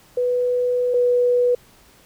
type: tone pair in turn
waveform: sine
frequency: 493.9 / 490.2 Hz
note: B4 / B4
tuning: 0 / -13 cents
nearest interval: unison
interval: 13 cents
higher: first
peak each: -17 / -14 dBFS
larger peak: second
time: 0.17-0.94 / 0.94-1.55 s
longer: first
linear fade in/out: 5 ms
effects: pink hiss -52 dBFS RMS until 2.05 s